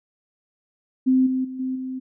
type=tone with level steps; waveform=sine; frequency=259.2 Hz; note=C4; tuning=16 cents flat; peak=-14 / -20 / -30 / -23 / -27 dBFS; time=1.06-2 s; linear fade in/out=20 ms; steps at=1.26 / 1.44 / 1.59 / 1.75 s; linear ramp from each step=10 ms; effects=none